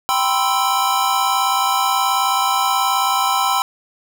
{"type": "chord", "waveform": "square", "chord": "C major seventh", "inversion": "second", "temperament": "equal", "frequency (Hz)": [784, 987.8, 1046.5, 1318.5], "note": ["G5", "B5", "C6", "E6"], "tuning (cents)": [0, 0, 0, 0], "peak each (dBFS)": [-21, -22, -22, -22], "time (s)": [0.09, 3.62], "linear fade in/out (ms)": 0, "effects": []}